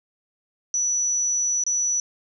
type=tone with dropouts; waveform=sine; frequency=5920 Hz; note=F#8; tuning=in tune; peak=-20 dBFS; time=0.74-2 s; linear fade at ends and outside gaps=1 ms; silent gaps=1.638-1.665 s; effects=none